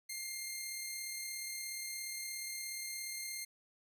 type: tone with amplitude modulation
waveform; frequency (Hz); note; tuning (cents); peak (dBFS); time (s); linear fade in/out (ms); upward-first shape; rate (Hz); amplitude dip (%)
10% pulse; 2112; C7; +16; -30; 0.09-3.45; 10; sine; 37; 25
effects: none